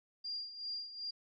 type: tone with tremolo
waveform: sine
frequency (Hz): 4792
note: D8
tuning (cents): +34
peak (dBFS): -37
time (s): 0.24-1.11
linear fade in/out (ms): 10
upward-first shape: sine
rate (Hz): 2.6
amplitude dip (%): 70
effects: none